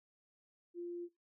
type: tone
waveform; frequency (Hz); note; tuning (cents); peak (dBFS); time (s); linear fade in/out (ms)
sine; 347.8; F4; -7; -40; 0.74-1.09; 50
effects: noise-tail reverb RT60 0.2 s tail -17 dB re dry